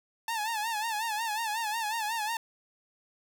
sawtooth tone with vibrato, 880 Hz, A5, in tune, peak -26 dBFS, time 0.28-2.37 s, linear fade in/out 2 ms, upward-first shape sine, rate 5.5 Hz, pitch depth 97 cents each way, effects none

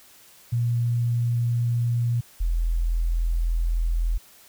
sine tone pair in turn, 118.9 / 41.78 Hz, A#2 / E1, +35 / +24 cents, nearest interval octave + tritone, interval 1811 cents, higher first, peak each -20 dBFS, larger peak neither, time 0.52-2.21 / 2.4-4.18 s, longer second, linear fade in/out 10 ms, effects white hiss -52 dBFS RMS until 4.48 s

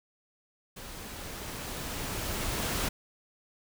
pink noise with level ramp, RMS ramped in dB -44 to -30 dBFS, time 0.76-2.89 s, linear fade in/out 10 ms, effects none

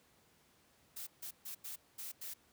blue noise bursts at uneven times, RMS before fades -45 dBFS, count 6, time 0.96-1.07 / 1.22-1.31 / 1.45-1.55 / 1.64-1.76 / 1.98-2.12 / 2.21-2.34 s, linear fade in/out 10 ms, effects pink hiss -69 dBFS RMS until 2.52 s + high-pass 80 Hz 12 dB/octave

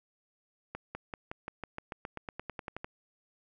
accelerating click train, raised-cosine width 0.5 ms, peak -23 dBFS, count 17, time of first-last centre 0.75-2.845 s, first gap 200 ms, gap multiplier 0.94, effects none

